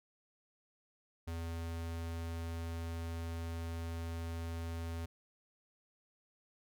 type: tone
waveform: square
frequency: 83.2 Hz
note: E2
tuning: 17 cents sharp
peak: -39 dBFS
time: 1.27-5.06 s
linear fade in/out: 10 ms
effects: none